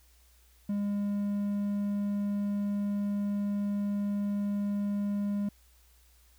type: tone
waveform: triangle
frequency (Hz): 203.3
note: G#3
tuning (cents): -37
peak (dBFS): -26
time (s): 0.69-5.49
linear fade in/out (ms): 5
effects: added 60 Hz sine -60 dBFS peak until 6.38 s + white hiss -65 dBFS RMS until 6.38 s